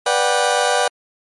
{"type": "chord", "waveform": "30% pulse", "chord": "G major seventh", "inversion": "first", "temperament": "just", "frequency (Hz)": [490, 588, 735, 784], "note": ["B4", "D5", "F#5", "G5"], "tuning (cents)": [-14, 2, -12, 0], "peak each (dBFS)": -18, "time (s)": [0.06, 0.88], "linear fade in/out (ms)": 5, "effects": ["MP3 48 kbps"]}